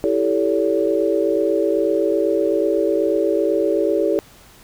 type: chord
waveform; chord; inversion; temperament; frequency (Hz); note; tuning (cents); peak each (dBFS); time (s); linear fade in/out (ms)
sine; A dominant seventh; second; equal with one note detuned; 329.6 / 392 / 440 / 568.6; E4 / G4 / A4 / C#5; 0 / 0 / 0 / +44; -21; 0.04-4.19; 0
effects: pink hiss -47 dBFS RMS until 4.63 s